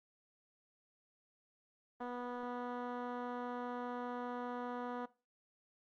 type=tone with low-pass filter; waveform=10% pulse; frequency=245 Hz; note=B3; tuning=14 cents flat; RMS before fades=-42 dBFS; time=2-5.06 s; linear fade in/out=10 ms; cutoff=1400 Hz; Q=0.66; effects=noise-tail reverb RT60 0.3 s tail -19 dB re dry + Opus 24 kbps